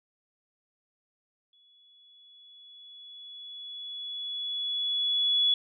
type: tone with exponential growth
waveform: sine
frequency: 3397 Hz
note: G#7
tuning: 38 cents sharp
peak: -20 dBFS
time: 1.53-5.54 s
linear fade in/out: 2 ms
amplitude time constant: 870 ms
effects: none